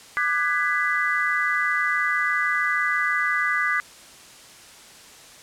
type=chord; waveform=sine; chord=G# half-diminished seventh; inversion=second; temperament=just; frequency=1196.1 / 1495.1 / 1661.2 / 1993.5 Hz; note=D6 / F#6 / G#6 / B6; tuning=+31 / +18 / 0 / +16 cents; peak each=-26 / -27 / -26 / -24 dBFS; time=0.17-3.8 s; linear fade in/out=0 ms; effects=white hiss -46 dBFS RMS until 5.42 s + low-pass 9000 Hz 12 dB/octave